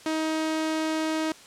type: tone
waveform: sawtooth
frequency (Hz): 315.8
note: D#4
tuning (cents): +26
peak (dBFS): -21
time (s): 0.06-1.32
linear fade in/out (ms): 2
effects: white hiss -49 dBFS RMS until 1.46 s + low-pass 8000 Hz 12 dB/octave